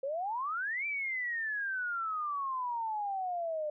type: exponential two-way sweep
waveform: sine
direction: up then down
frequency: 522 to 2360 to 594 Hz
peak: -32 dBFS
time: 0.03-3.7 s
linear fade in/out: 5 ms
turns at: 0.86 s
effects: none